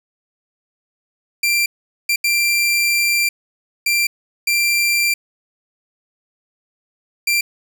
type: tone bursts at uneven times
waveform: sawtooth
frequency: 2366 Hz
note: D7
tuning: 12 cents sharp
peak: -11 dBFS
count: 6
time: 1.43-1.66 / 2.09-2.16 / 2.24-3.29 / 3.86-4.07 / 4.47-5.14 / 7.27-7.41 s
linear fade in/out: 5 ms
effects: none